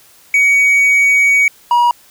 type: tone pair in turn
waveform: triangle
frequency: 2252 / 959.2 Hz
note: C#7 / A#5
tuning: +27 / +49 cents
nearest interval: octave + minor third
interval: 1478 cents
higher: first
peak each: -6 dBFS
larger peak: neither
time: 0.34-1.48 / 1.71-1.91 s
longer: first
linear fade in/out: 2 ms
effects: white hiss -46 dBFS RMS until 2.1 s